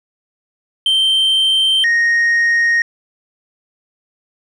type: tone pair in turn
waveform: sine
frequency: 3127 / 1864.4 Hz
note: G7 / A#6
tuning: -5 / 0 cents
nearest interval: major sixth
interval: 895 cents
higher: first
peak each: -8 dBFS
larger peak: neither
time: 0.86-1.84 / 1.84-2.82 s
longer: neither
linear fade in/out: 2 ms
effects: tanh soft clip ceiling -10 dBFS

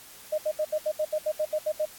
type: tone bursts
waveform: sine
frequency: 615 Hz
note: D#5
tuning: 20 cents flat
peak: -23 dBFS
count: 12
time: 0.32-1.856 s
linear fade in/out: 10 ms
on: 62 ms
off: 72 ms
effects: white hiss -48 dBFS RMS until 1.98 s + AAC 64 kbps

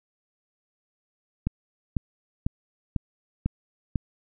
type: click train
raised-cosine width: 5 ms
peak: -12 dBFS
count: 6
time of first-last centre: 1.47-3.958 s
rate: 2.01 Hz
effects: none

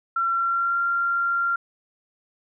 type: tone with pitch glide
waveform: sine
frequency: 1359 to 1383.6 Hz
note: F6 to F6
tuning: -48 to -17 cents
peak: -20 dBFS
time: 0.16-1.56 s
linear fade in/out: 5 ms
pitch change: +31 cents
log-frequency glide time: 0.31-0.8 s
effects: none

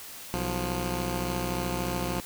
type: tone pair together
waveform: 10% pulse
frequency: 63.49 / 176.8 Hz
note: B1 / F3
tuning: +49 / +22 cents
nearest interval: octave + tritone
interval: 1773 cents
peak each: -23 dBFS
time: 0.34-2.2 s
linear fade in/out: 0 ms
effects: white hiss -43 dBFS RMS until 2.25 s

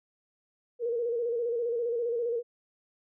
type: tone with vibrato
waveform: sine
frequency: 471.2 Hz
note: A#4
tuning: 19 cents sharp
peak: -27 dBFS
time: 0.79-2.43 s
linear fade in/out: 50 ms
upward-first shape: square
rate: 15 Hz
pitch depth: 46 cents each way
effects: none

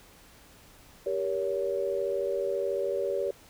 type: chord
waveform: sine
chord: G diminished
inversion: none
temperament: just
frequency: 392 / 470.4 / 564.5 Hz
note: G4 / Bb4 / Db5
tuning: 0 / +16 / +31 cents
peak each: -31 / -33 / -30 dBFS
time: 1.06-3.31 s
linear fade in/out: 5 ms
effects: pink hiss -55 dBFS RMS until 3.49 s

